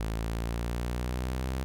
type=linear sweep; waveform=sawtooth; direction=up; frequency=54.3 to 65.6 Hz; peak=-26 dBFS; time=0-1.64 s; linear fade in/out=0 ms; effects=none